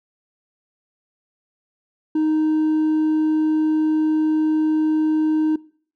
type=tone with hard clipping; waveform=sine; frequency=311.1 Hz; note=D#4; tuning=in tune; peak=-17 dBFS; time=2.15-5.56 s; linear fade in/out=5 ms; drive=2 dB; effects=noise-tail reverb RT60 0.5 s tail -22 dB re dry